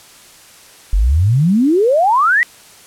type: exponential sweep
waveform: sine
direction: up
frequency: 43.65 to 2000 Hz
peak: -9 dBFS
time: 0.93-2.43 s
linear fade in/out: 0 ms
effects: white hiss -42 dBFS RMS until 2.86 s + low-pass 11000 Hz 12 dB/octave